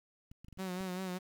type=clicks; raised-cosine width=5 ms; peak=-40 dBFS; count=6; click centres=0.315 / 0.446 / 0.484 / 0.527 / 0.575 / 0.808 s
type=tone with vibrato; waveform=sawtooth; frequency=185 Hz; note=F#3; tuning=in tune; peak=-33 dBFS; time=0.58-1.19 s; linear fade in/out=20 ms; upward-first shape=sine; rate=5.1 Hz; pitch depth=51 cents each way
effects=10-bit